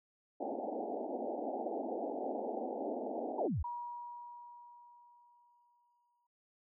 white band-pass noise, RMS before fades -39 dBFS, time 0.4-3.48 s, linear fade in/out 10 ms, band 220 to 820 Hz, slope 96 dB/octave
sine exponential sweep, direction down, 963 to 58.27 Hz, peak -32 dBFS, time 3.38-3.63 s, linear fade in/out 10 ms
sine tone with exponential decay, 959 Hz, A#5, 49 cents sharp, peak -37 dBFS, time 3.64-6.27 s, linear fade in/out 5 ms, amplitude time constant 570 ms
effects none

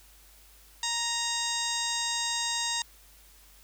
harmonic tone with a mistuned harmonic, 932.3 Hz, A#5, in tune, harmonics 1 / 2 / 3 / 4 / 5 / 6 / 7 / 8 / 9, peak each -36 / -37 / -40 / -33 / -37 / -40 / -36 / -37 / -42 dBFS, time 0.83-2.82 s, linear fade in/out 2 ms, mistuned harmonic 5, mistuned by +70 cents, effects added 50 Hz sine -57 dBFS peak until 3.63 s + white hiss -57 dBFS RMS until 3.63 s

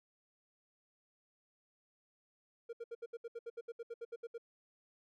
triangle tone bursts, 466.2 Hz, A#4, in tune, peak -39 dBFS, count 16, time 2.69-4.381 s, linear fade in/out 10 ms, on 41 ms, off 69 ms, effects none

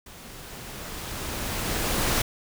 pink noise with level ramp, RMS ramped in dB -45 to -23 dBFS, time 0.06-2.22 s, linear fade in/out 5 ms, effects none

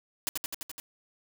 white noise with echo, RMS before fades -30 dBFS, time 0.27-0.29 s, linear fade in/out 0 ms, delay 85 ms, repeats 6, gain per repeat -2 dB, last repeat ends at 0.8 s, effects none

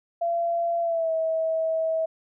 sine tone with pitch glide, 681 to 645.8 Hz, F5 to E5, -44 to -36 cents, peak -22 dBFS, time 0.21-2.06 s, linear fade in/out 10 ms, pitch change -92 cents, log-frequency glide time 0.81-1.12 s, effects none

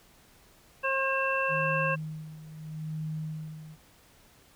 harmonic tone, 536 Hz, C5, 42 cents sharp, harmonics 1 / 2 / 3 / 5, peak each -31 / -31 / -31 / -31 dBFS, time 0.83-1.96 s, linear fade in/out 20 ms
sine tone with tremolo, 156.1 Hz, D#3, 6 cents sharp, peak -31 dBFS, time 1.48-3.77 s, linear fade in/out 50 ms, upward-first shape sine, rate 0.78 Hz, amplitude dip 75%
effects pink hiss -59 dBFS RMS until 4.55 s

